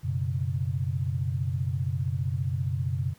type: chord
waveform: sine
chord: F# suspended fourth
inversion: none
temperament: equal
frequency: 92.5 / 123.47 / 138.59 Hz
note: F#2 / B2 / C#3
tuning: 0 / 0 / 0 cents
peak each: -30 dBFS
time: 0.03-3.14 s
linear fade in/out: 20 ms
effects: pink hiss -59 dBFS RMS until 3.18 s